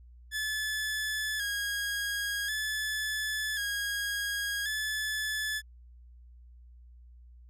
sawtooth tone with vibrato, 1684 Hz, G#6, 24 cents sharp, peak -27 dBFS, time 0.31-5.62 s, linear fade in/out 50 ms, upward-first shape square, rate 0.46 Hz, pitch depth 46 cents each way, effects added 60 Hz sine -50 dBFS peak until 7.49 s + resampled to 32000 Hz

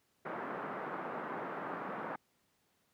white band-pass noise, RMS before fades -41 dBFS, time 0.25-2.16 s, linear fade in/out 5 ms, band 160 to 1400 Hz, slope 24 dB/octave, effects pink hiss -75 dBFS RMS until 2.93 s + high-pass 100 Hz 12 dB/octave

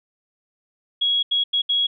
sine tone bursts at uneven times, 3322 Hz, G#7, in tune, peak -17 dBFS, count 4, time 1.01-1.23 / 1.31-1.44 / 1.53-1.62 / 1.69-1.87 s, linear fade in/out 10 ms, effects none

